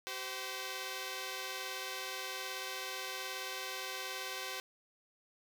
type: tone pair together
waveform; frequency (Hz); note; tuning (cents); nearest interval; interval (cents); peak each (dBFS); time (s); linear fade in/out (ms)
5% pulse; 382.3 / 516; G4 / C5; -43 / -24; perfect fourth; 519; -31 / -30; 0.07-4.6; 0
effects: none